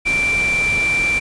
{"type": "tone in noise", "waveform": "sine", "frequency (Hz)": 2349, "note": "D7", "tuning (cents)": 0, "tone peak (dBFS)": -15, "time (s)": [0.05, 1.2], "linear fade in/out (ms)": 20, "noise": "pink", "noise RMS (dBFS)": -27, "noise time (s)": [0.05, 1.2], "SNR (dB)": 9, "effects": ["resampled to 22050 Hz"]}